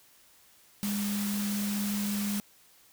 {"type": "tone in noise", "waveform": "sine", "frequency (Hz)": 204.3, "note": "G#3", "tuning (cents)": -28, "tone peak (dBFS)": -29, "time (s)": [0.83, 2.4], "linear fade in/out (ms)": 0, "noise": "white", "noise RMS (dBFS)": -37, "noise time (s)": [0.83, 2.4], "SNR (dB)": 5, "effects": ["white hiss -60 dBFS RMS until 2.92 s"]}